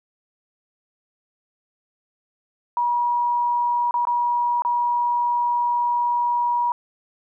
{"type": "tone with dropouts", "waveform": "sine", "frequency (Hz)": 961, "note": "B5", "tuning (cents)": -48, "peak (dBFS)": -18, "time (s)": [2.77, 6.72], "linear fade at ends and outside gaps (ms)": 1, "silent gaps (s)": [[3.91, 3.941], [4.052, 4.071], [4.621, 4.649]], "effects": []}